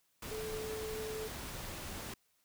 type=tone in noise; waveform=sine; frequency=435 Hz; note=A4; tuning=20 cents flat; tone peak=-39 dBFS; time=0.31-1.28 s; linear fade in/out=5 ms; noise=pink; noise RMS=-44 dBFS; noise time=0.22-2.14 s; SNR=+2 dB; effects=white hiss -75 dBFS RMS until 2.44 s